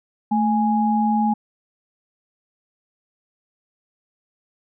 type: tone pair together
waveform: sine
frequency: 220 / 830.6 Hz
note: A3 / G#5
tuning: 0 / 0 cents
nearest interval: octave + major seventh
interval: 2300 cents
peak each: -18 / -20 dBFS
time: 0.31-1.34 s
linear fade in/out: 10 ms
effects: none